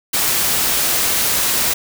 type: noise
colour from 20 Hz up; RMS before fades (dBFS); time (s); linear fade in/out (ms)
white; -17; 0.13-1.74; 10
effects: none